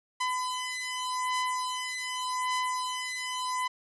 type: beating tone pair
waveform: sawtooth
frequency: 1008 / 1008.85 Hz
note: B5 / B5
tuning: +35 / +37 cents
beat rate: 0.85 Hz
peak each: -29 dBFS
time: 0.2-3.68 s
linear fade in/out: 10 ms
effects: resampled to 24000 Hz